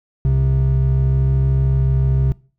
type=tone pair together; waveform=triangle; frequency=66.2 / 132.86 Hz; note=C2 / C3; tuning=+21 / +27 cents; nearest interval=octave; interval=1206 cents; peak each=-15 / -12 dBFS; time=0.25-2.32 s; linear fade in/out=0 ms; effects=noise-tail reverb RT60 0.4 s tail -23 dB re dry + tanh soft clip ceiling -4 dBFS